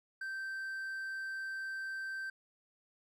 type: tone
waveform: triangle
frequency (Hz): 1559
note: G6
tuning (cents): -10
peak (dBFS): -36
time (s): 0.21-2.3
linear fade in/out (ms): 5
effects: none